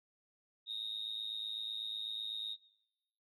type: tone with amplitude modulation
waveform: sine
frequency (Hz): 3729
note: A#7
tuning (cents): 0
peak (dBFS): -33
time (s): 0.66-2.57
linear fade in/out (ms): 50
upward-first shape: sine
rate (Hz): 108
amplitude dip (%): 85
effects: noise-tail reverb RT60 0.9 s tail -20 dB re dry + tanh soft clip ceiling -32 dBFS